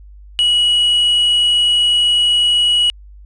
triangle tone with quantisation, 2918 Hz, F#7, 25 cents flat, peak -9 dBFS, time 0.39-2.9 s, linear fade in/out 0 ms, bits 6, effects added 50 Hz sine -36 dBFS peak until 3.25 s + resampled to 22050 Hz

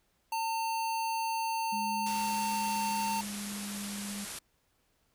square tone, 900 Hz, A5, 39 cents sharp, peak -31 dBFS, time 0.32-3.21 s, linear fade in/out 5 ms
sine tone with pitch glide, 208 to 202.2 Hz, G#3 to G#3, +3 to -46 cents, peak -38 dBFS, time 1.72-4.25 s, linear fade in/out 10 ms, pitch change -49 cents, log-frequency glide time 2.43-3.88 s
white low-pass noise, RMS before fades -42 dBFS, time 2.06-4.39 s, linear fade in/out 5 ms, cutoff 12000 Hz, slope 96 dB/octave
effects pink hiss -73 dBFS RMS until 5.14 s

